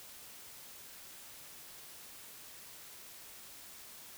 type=silence; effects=white hiss -52 dBFS RMS until 4.17 s